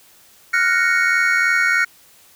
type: chord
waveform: triangle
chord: Gb major seventh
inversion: third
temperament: equal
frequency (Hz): 1396.9 / 1480 / 1864.7 / 2217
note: F6 / Gb6 / Bb6 / Db7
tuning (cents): 0 / 0 / 0 / 0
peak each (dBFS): -18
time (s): 0.53-1.85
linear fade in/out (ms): 10
effects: white hiss -50 dBFS RMS until 2.35 s